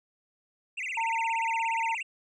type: tone with vibrato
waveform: triangle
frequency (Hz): 2349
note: D7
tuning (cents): 0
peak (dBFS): -30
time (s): 0.77-2.03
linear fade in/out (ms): 10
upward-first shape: sine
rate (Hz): 17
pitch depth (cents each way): 290
type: tone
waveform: sine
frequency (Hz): 910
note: A#5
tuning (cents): -42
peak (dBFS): -27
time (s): 0.97-1.95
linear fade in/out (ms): 5
effects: resampled to 22050 Hz